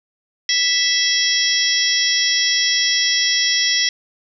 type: harmonic tone with a mistuned harmonic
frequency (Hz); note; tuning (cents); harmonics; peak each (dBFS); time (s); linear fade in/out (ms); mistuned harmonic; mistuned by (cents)
659.3; E5; 0; 3 / 4 / 5 / 6 / 7 / 8 / 9; -21 / -30 / -21 / -27 / -28 / -19 / -23; 0.49-3.89; 2; 9; -70
effects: none